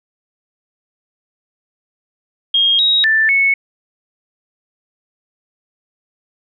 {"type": "tone with pitch steps", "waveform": "sine", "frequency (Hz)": [3243, 3800, 1768, 2205], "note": ["G#7", "A#7", "A6", "C#7"], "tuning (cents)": [-42, 33, 8, -10], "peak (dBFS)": -10, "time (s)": [2.54, 3.54], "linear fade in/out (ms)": 5, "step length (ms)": 250, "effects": []}